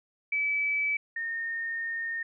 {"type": "tone pair in turn", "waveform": "sine", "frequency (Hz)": [2299, 1833.8], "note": ["D7", "A#6"], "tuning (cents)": [-37, -29], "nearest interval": "major third", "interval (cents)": 392, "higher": "first", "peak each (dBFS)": [-25, -30], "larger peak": "first", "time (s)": [[0.32, 0.97], [1.16, 2.23]], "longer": "second", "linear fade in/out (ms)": 5, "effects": []}